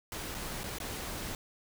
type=noise with dropouts; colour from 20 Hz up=pink; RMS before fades=-39 dBFS; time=0.12-1.35 s; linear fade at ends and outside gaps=1 ms; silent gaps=0.344-0.348 / 0.634-0.64 / 0.785-0.801 s; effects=none